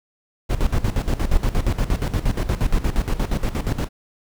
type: noise with tremolo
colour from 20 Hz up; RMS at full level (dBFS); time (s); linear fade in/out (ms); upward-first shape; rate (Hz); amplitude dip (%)
brown; -18; 0.49-3.89; 20; square; 8.5; 75
effects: none